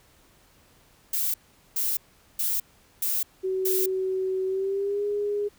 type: noise bursts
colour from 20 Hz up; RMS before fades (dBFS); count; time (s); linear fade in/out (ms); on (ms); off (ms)
violet; -26; 5; 1.13-3.86; 5; 210; 420
type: tone with pitch glide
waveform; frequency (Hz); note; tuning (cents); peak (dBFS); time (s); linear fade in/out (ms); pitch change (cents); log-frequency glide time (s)
sine; 377.1 to 411.2; F#4 to G#4; +33 to -17; -24; 3.43-5.49; 20; +150; 4.46-5.05
effects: pink hiss -59 dBFS RMS until 5.58 s